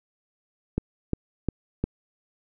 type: click train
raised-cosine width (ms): 3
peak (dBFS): -11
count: 4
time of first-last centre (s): 0.78-1.84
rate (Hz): 2.83
effects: none